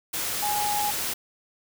sine tone in noise, 830 Hz, G#5, 1 cent flat, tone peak -25 dBFS, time 0.42-0.91 s, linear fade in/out 10 ms, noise white, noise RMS -29 dBFS, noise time 0.13-1.14 s, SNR +1 dB, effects none

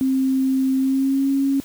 sine tone with pitch glide, 264.5 to 274.1 Hz, C4 to C#4, +19 to -19 cents, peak -16 dBFS, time 0.01-1.6 s, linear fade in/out 0 ms, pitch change +62 cents, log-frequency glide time 0.77-1.3 s, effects white hiss -44 dBFS RMS until 1.64 s + high-pass 60 Hz 12 dB/octave

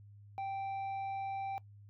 sine tone with tanh clipping, 782 Hz, G5, 4 cents flat, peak -37 dBFS, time 0.38-1.58 s, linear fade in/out 0 ms, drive 5 dB, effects noise-tail reverb RT60 0.1 s tail -21 dB re dry + added 102 Hz sine -53 dBFS peak until 1.89 s

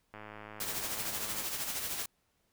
click train, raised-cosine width 0.5 ms, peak -31 dBFS, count 137, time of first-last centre 0.14-1.423 s, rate 106 Hz
white noise with tremolo, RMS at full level -35 dBFS, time 0.6-2.06 s, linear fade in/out 5 ms, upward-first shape sine, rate 13 Hz, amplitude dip 45%
effects pink hiss -75 dBFS RMS until 2.52 s

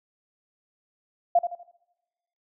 sine tone with echo, 695 Hz, F5, 9 cents flat, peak -15 dBFS, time 1.35-1.39 s, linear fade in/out 5 ms, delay 81 ms, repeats 4, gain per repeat -9 dB, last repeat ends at 1.714 s, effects noise-tail reverb RT60 1.0 s tail -22 dB re dry

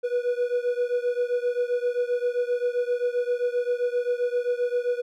triangle beating tone pair, 485.4 / 493 Hz, B4 / B4, -30 / -3 cents, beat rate 7.6 Hz, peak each -23 / -25 dBFS, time 0.03-5.02 s, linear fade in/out 20 ms, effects none

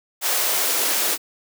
white noise with high-pass filter sweep, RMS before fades -21 dBFS, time 0.21-1.18 s, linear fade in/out 50 ms, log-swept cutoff 570 to 300 Hz, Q 1.4, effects none

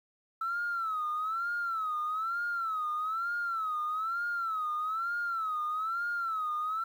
sine tone with vibrato, 1315 Hz, E6, 5 cents flat, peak -29 dBFS, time 0.41-6.84 s, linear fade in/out 5 ms, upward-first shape sine, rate 1.1 Hz, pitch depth 130 cents each way, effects tanh soft clip ceiling -26 dBFS + 10-bit

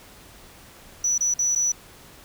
sine tone with dropouts, 5920 Hz, F#8, in tune, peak -17 dBFS, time 1.04-1.72 s, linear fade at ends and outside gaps 5 ms, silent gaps 1.18-1.207 / 1.34-1.39 / 1.551-1.558 s, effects tanh soft clip ceiling -18 dBFS + pink hiss -48 dBFS RMS until 2.24 s

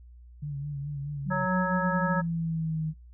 sine tone with vibrato, 143.1 Hz, D3, 45 cents flat, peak -31 dBFS, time 0.42-1.46 s, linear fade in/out 10 ms, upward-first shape sine, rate 4.7 Hz, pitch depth 55 cents each way
sine exponential sweep, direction down, 187.7 to 155.56 Hz, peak -27 dBFS, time 1.25-2.94 s, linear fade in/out 50 ms
harmonic tone, 185 Hz, F#3, in tune, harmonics 1 / 3 / 5 / 7 / 9, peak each -32 / -32 / -32 / -32 / -32 dBFS, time 1.3-2.22 s, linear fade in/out 20 ms
effects noise-tail reverb RT60 0.2 s tail -24 dB re dry + added 60 Hz sine -47 dBFS peak until 3.13 s

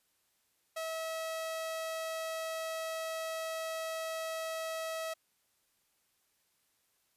sawtooth tone, 646 Hz, E5, 35 cents flat, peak -32 dBFS, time 0.76-5.14 s, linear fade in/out 10 ms, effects white hiss -75 dBFS RMS until 7.16 s + resampled to 32000 Hz

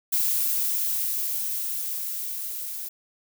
violet noise with level ramp, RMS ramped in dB -23 to -34 dBFS, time 0.12-2.89 s, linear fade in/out 10 ms, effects none

